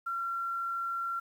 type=tone with quantisation; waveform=sine; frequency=1367 Hz; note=F6; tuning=37 cents flat; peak=-31 dBFS; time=0.06-1.2 s; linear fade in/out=10 ms; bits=10; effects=none